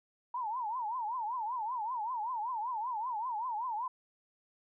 sine tone with vibrato, 930 Hz, A#5, 4 cents flat, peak -33 dBFS, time 0.34-3.88 s, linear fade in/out 5 ms, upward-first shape triangle, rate 5.2 Hz, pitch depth 220 cents each way, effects none

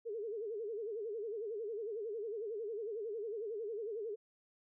sine tone with vibrato, 433.9 Hz, A4, 24 cents flat, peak -38 dBFS, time 0.05-4.16 s, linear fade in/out 20 ms, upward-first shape sine, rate 11 Hz, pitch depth 140 cents each way, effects none

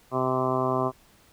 harmonic tone, 129.1 Hz, C3, 23 cents flat, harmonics 1 / 2 / 3 / 4 / 5 / 6 / 7 / 8 / 9 / 10, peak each -32 / -31 / -29 / -36 / -29 / -34 / -38 / -30 / -32 / -43 dBFS, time 0.11-0.92 s, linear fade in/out 50 ms, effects pink hiss -58 dBFS RMS until 1.32 s

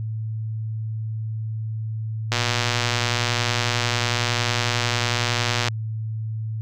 click train, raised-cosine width 0.2 ms, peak -4 dBFS, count 408, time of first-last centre 2.32-5.684 s, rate 121 Hz, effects added 110 Hz sine -25 dBFS peak until 6.61 s

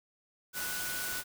sine tone in noise, 1479 Hz, F#6, 1 cent flat, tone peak -39 dBFS, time 0.53-1.24 s, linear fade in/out 50 ms, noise white, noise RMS -37 dBFS, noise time 0.53-1.24 s, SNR -5 dB, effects none

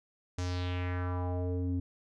square tone with low-pass filter sweep, 90 Hz, F#2, 47 cents flat, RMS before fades -33 dBFS, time 0.38-1.8 s, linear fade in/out 5 ms, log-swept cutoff 6800 to 240 Hz, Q 2.6, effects none

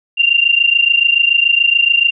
sine tone pair together, 2767 / 2794 Hz, F7 / F7, -17 / 0 cents, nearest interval unison, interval 17 cents, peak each -12 dBFS, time 0.17-2.11 s, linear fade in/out 20 ms, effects none

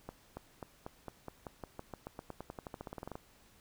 accelerating click train, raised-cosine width 1 ms, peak -28 dBFS, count 26, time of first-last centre 0.09-3.155 s, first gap 280 ms, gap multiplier 0.92, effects pink hiss -64 dBFS RMS until 3.6 s

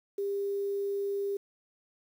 sine tone with quantisation, 400 Hz, G4, 35 cents sharp, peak -29 dBFS, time 0.18-1.37 s, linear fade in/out 5 ms, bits 9, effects none

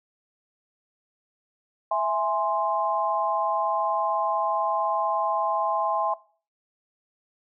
sine chord, E augmented, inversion none, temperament equal, 659.3 / 830.6 / 1046.5 Hz, E5 / G#5 / B#5, 0 / 0 / 0 cents, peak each -26 dBFS, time 1.91-6.14 s, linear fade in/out 5 ms, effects noise-tail reverb RT60 0.4 s tail -19 dB re dry

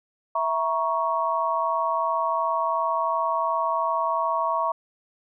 sine chord, A# diminished, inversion second, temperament equal with one note detuned, 659.3 / 945.9 / 1108.7 Hz, E5 / A#5 / C#6, 0 / +25 / 0 cents, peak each -27 / -26 / -25 dBFS, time 0.35-4.72 s, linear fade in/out 5 ms, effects none

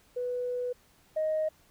sine tone pair in turn, 493.9 / 624.3 Hz, B4 / D#5, 0 / +6 cents, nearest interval major third, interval 406 cents, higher second, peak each -29 / -25 dBFS, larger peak second, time 0.16-0.73 / 1.16-1.49 s, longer first, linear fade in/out 10 ms, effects tanh soft clip ceiling -22 dBFS + pink hiss -63 dBFS RMS until 1.7 s

